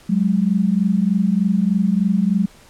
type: tone pair together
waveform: sine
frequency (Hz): 185 / 208.3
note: F#3 / G#3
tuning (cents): 0 / +5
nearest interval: major second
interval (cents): 205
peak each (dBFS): -17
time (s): 0.09-2.46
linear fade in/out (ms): 10
effects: pink hiss -48 dBFS RMS until 2.69 s + low-pass 11000 Hz 12 dB/octave